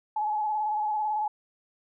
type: tone with vibrato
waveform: sine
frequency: 850 Hz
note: G#5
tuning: 40 cents sharp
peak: -25 dBFS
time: 0.16-1.28 s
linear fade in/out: 5 ms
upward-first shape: square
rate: 18 Hz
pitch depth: 28 cents each way
effects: none